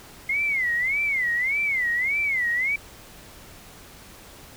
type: tone with vibrato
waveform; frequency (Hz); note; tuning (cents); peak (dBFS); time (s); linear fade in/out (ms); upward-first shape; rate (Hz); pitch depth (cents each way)
sine; 2098; C7; +4; -21; 0.29-2.76; 5; sine; 1.7; 190
effects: pink hiss -46 dBFS RMS until 4.56 s